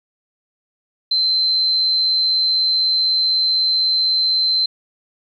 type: tone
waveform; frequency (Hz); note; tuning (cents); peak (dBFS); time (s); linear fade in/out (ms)
sine; 4092; C8; -39; -14; 1.11-4.66; 5
effects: 9-bit